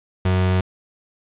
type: tone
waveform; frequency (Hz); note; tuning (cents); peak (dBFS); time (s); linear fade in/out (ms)
35% pulse; 92.5; F#2; 0; -14; 0.25-0.61; 5
effects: resampled to 8000 Hz + 8-bit